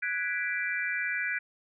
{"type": "chord", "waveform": "sine", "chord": "G# half-diminished seventh", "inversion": "third", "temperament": "equal", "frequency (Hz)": [1480, 1661.2, 1975.5, 2349], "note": ["F#6", "G#6", "B6", "D7"], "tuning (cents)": [0, 0, 0, 0], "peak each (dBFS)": -34, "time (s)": [0.02, 1.39], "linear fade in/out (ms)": 10, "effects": []}